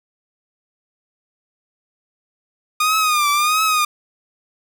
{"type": "tone with vibrato", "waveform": "sawtooth", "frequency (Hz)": 1223, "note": "D#6", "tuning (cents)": -30, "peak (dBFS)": -11, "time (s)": [2.8, 3.85], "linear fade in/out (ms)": 5, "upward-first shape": "triangle", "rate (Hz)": 1.5, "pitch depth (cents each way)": 100, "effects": []}